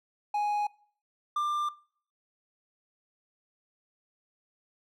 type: tone pair in turn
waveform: triangle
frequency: 830.6 / 1190.2 Hz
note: G#5 / D6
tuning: 0 / +23 cents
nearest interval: tritone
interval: 623 cents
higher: second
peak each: -24 dBFS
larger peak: neither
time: 0.34-0.67 / 1.36-1.69 s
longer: neither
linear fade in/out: 5 ms
effects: noise-tail reverb RT60 0.5 s tail -22 dB re dry